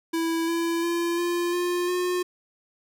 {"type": "tone with pitch steps", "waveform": "square", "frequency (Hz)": [329.6, 335.4, 341.2, 347.2, 353.3, 359.4], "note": ["E4", "E4", "F4", "F4", "F4", "F4"], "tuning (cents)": [0, 30, -40, -10, 20, 50], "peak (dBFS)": -24, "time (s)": [0.13, 2.23], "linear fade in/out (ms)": 10, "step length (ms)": 350, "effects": []}